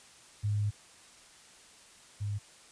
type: tone pair in turn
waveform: sine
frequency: 103.8 / 102.61 Hz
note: G#2 / G#2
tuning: 0 / -20 cents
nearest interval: unison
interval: 20 cents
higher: first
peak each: -27 / -31 dBFS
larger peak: first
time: 0.43-0.71 / 2.2-2.39 s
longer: first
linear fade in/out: 20 ms
effects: white hiss -56 dBFS RMS until 2.71 s + resampled to 22050 Hz